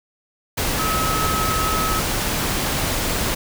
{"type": "tone in noise", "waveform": "sine", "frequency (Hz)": 1286, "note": "E6", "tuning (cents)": -43, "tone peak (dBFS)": -22, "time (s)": [0.79, 2], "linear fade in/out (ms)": 10, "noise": "pink", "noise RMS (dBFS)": -22, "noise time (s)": [0.57, 3.35], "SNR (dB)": -3, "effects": []}